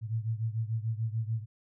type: beating tone pair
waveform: sine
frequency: 110 / 116.8 Hz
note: A2 / A#2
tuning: 0 / +4 cents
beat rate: 6.8 Hz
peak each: -31 / -34 dBFS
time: 0.01-1.46 s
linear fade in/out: 50 ms
effects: none